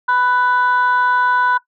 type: tone pair together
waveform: sine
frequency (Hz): 993 / 1487.8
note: B5 / F#6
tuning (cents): +9 / +9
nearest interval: perfect fifth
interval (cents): 700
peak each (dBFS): -14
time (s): 0.08-1.58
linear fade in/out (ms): 10
effects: noise-tail reverb RT60 0.1 s tail -18 dB re dry + tanh soft clip ceiling -7 dBFS